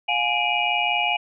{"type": "tone cluster", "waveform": "sine", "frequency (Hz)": [710, 835, 2358, 2483, 2893], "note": ["F5", "G#5", "D7", "D#7", "F#7"], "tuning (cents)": [28, 9, 6, -4, -40], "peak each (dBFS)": -26, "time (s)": [0.08, 1.17], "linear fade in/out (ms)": 10, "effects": []}